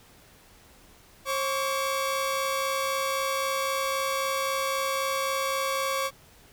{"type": "tone pair together", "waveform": "sawtooth", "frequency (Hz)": [537.1, 1138], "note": ["C5", "C#6"], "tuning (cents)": [45, 45], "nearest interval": "octave + minor second", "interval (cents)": 1300, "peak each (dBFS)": -25, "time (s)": [1.25, 6.11], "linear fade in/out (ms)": 50, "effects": ["pink hiss -55 dBFS RMS until 6.52 s"]}